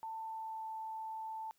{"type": "tone with pitch glide", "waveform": "sine", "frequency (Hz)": [891, 883.3], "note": ["A5", "A5"], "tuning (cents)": [22, 6], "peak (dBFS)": -40, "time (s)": [0.03, 1.51], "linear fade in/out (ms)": 0, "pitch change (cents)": -16, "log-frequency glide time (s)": [0.18, 0.67], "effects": ["white hiss -75 dBFS RMS until 1.58 s"]}